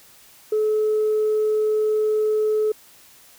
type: tone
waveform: sine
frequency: 429.6 Hz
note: A4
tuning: 41 cents flat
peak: -16 dBFS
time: 0.52-2.72 s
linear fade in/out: 5 ms
effects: tanh soft clip ceiling -14 dBFS + white hiss -50 dBFS RMS until 3.38 s